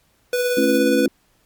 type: tone with tremolo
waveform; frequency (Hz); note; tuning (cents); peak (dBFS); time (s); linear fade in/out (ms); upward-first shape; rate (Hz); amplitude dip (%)
square; 493; B4; -3; -17; 0.33-1.06; 2; triangle; 17; 35
type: noise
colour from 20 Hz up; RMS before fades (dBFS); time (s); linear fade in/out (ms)
violet; -35; 0.35-0.79; 10
type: chord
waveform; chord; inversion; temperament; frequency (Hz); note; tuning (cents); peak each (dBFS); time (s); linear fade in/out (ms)
sine; A augmented; none; just; 220 / 275 / 343.8; A3 / C#4 / E#4; 0 / -14 / -27; -22 / -18 / -21; 0.57-1.08; 5
effects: pink hiss -61 dBFS RMS until 1.45 s + MP3 96 kbps